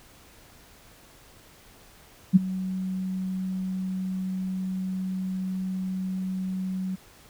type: tone with ADSR envelope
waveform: sine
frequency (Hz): 187.3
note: F#3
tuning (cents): +21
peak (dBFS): -9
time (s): 2.33-6.96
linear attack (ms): 29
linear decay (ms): 20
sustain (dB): -18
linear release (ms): 15
effects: pink hiss -53 dBFS RMS until 7.29 s